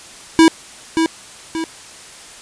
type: tone with echo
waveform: square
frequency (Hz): 324.9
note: E4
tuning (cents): -25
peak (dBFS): -6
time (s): 0.39-0.48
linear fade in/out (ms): 0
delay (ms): 580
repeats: 2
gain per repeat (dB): -7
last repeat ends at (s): 1.64
effects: white hiss -38 dBFS RMS until 2.41 s + resampled to 22050 Hz